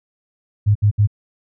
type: tone bursts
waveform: sine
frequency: 103.9 Hz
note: G#2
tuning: 1 cent sharp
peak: -10 dBFS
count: 3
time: 0.66-1.074 s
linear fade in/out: 20 ms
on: 94 ms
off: 66 ms
effects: none